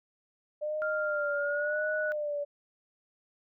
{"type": "tone with vibrato", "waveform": "sine", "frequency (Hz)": 597, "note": "D5", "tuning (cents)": 28, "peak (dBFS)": -30, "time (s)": [0.61, 2.45], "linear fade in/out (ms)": 20, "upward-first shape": "sine", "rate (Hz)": 0.94, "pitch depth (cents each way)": 60}
{"type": "tone with pitch glide", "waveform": "sine", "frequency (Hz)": [1396.9, 1474.8], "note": ["F6", "F#6"], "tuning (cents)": [0, -6], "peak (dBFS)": -31, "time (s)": [0.82, 2.12], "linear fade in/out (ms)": 0, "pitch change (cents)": 94, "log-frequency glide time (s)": [1.29, 1.76]}
{"effects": []}